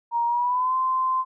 sine tone with pitch glide, 940 to 1037 Hz, A#5 to C6, +14 to -16 cents, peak -20 dBFS, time 0.11-1.25 s, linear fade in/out 50 ms, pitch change +170 cents, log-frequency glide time 0.26-0.75 s, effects none

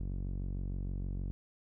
sawtooth tone with low-pass filter, 46.51 Hz, F#1, 10 cents sharp, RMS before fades -37 dBFS, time 0-1.31 s, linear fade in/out 0 ms, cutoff 240 Hz, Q 0.81, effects none

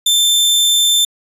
sawtooth tone, 3555 Hz, A7, 17 cents sharp, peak -7 dBFS, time 0.06-1.05 s, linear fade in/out 5 ms, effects resampled to 32000 Hz

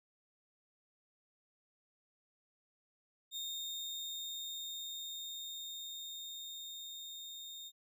35% pulse tone with level ramp, 3669 Hz, A#7, 28 cents flat, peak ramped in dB -37 to -44 dBFS, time 3.31-7.72 s, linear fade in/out 50 ms, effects none

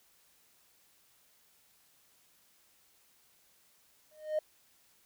triangle tone with exponential growth, 616 Hz, D#5, 17 cents flat, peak -22 dBFS, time 4.11-4.39 s, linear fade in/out 5 ms, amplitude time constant 60 ms, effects tanh soft clip ceiling -24 dBFS + white hiss -67 dBFS RMS until 5.05 s

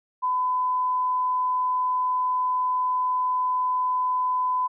sine tone, 1007 Hz, B5, 33 cents sharp, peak -21 dBFS, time 0.22-4.68 s, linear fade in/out 20 ms, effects none

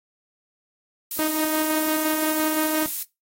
violet noise, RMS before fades -27 dBFS, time 1.11-3.03 s, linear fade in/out 2 ms
sawtooth tone with tremolo, 311.1 Hz, D#4, in tune, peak -18 dBFS, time 1.19-2.86 s, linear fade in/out 0 ms, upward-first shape square, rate 5.8 Hz, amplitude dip 30%
effects noise-tail reverb RT60 0.2 s tail -19 dB re dry + AAC 48 kbps

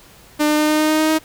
sawtooth tone with pitch steps, 299.9 / 302 / 304.1 / 306.2 / 308.3 / 310.5 / 312.6 / 314.8 Hz, D4 / D4 / D#4 / D#4 / D#4 / D#4 / D#4 / D#4, +36 / +48 / -40 / -28 / -16 / -3 / +8 / +20 cents, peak -10 dBFS, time 0.39-1.19 s, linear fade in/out 20 ms, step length 100 ms, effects pink hiss -46 dBFS RMS until 1.24 s

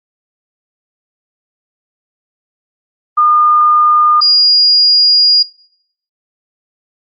sine tone pair in turn, 1215 / 4860 Hz, D#6 / D#8, -42 / -42 cents, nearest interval 2 octaves, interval 2400 cents, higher second, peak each -6 dBFS, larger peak neither, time 3.17-4.21 / 4.21-5.43 s, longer second, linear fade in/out 10 ms, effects noise-tail reverb RT60 0.7 s tail -22 dB re dry + Opus 32 kbps

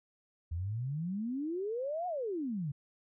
sine exponential two-way sweep, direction up then down, 79 to 740 to 133.6 Hz, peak -33 dBFS, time 0.51-2.72 s, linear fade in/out 10 ms, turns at 2.07 s, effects none

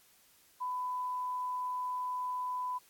sine tone, 1000 Hz, B5, 21 cents sharp, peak -33 dBFS, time 0.6-2.79 s, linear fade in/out 20 ms, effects white hiss -64 dBFS RMS until 2.89 s + AAC 64 kbps

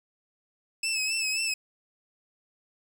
20% pulse tone with vibrato, 2606 Hz, E7, 20 cents flat, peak -21 dBFS, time 0.83-1.54 s, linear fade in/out 5 ms, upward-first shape sine, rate 3.8 Hz, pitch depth 50 cents each way, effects 9-bit

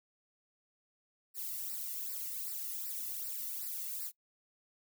violet noise with flanger, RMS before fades -40 dBFS, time 1.34-4.12 s, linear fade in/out 50 ms, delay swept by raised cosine 0.3 to 1.3 ms, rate 2.6 Hz, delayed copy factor -1, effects noise-tail reverb RT60 0.1 s tail -22 dB re dry

